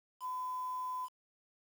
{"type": "tone with quantisation", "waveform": "sine", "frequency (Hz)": 1011, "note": "B5", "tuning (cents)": 40, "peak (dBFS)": -36, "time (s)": [0.2, 1.09], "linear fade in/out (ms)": 50, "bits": 9, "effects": []}